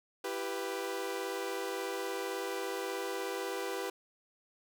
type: chord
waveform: sawtooth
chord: E minor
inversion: none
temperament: equal with one note detuned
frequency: 335.6 / 392 / 493.9 Hz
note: E4 / G4 / B4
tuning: +31 / 0 / 0 cents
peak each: -39 / -34 / -35 dBFS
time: 0.24-3.9 s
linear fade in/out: 5 ms
effects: none